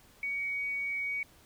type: tone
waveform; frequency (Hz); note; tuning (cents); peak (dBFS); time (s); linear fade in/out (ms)
sine; 2249; C#7; +24; -31; 0.23-1.23; 2
effects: pink hiss -60 dBFS RMS until 1.45 s